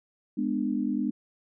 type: chord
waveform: sine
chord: G# diminished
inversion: none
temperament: just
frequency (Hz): 207.7 / 249.2 / 299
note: G#3 / B3 / D4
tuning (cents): 0 / +16 / +31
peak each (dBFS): -30 / -29 / -30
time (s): 0.37-1.11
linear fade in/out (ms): 10
effects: none